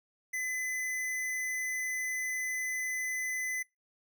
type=tone; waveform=square; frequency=2018 Hz; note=B6; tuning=37 cents sharp; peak=-33 dBFS; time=0.33-3.63 s; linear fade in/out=10 ms; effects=noise-tail reverb RT60 0.2 s tail -22 dB re dry

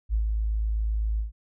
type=tone with ADSR envelope; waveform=sine; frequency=53.9 Hz; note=A1; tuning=35 cents flat; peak=-20 dBFS; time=0.09-1.32 s; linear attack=49 ms; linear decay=99 ms; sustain=-3 dB; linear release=130 ms; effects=none

